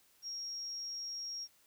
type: tone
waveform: sine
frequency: 5590 Hz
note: F8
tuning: 1 cent sharp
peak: -39 dBFS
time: 0.22-1.48 s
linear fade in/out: 50 ms
effects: white hiss -68 dBFS RMS until 1.66 s